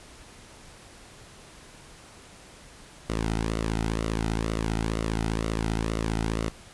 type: tone with flanger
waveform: sawtooth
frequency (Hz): 55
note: A1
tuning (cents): 0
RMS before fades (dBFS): -28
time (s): 3.09-6.5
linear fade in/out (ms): 10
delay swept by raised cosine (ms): 1.2 to 1.81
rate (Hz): 2.1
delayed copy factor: -0.65
effects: pink hiss -49 dBFS RMS until 6.73 s + resampled to 24000 Hz